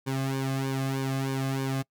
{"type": "tone with flanger", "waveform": "sawtooth", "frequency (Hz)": 134.3, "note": "C3", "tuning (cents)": 46, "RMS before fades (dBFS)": -29, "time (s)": [0.06, 1.83], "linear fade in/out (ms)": 20, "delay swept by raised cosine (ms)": [1.5, 2.17], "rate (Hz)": 3.2, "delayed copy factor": -1, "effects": ["noise-tail reverb RT60 0.1 s tail -24 dB re dry"]}